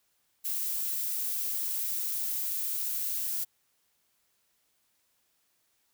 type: noise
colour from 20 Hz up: violet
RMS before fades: -32 dBFS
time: 0.44-3.45 s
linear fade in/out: 20 ms
effects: white hiss -73 dBFS RMS until 5.93 s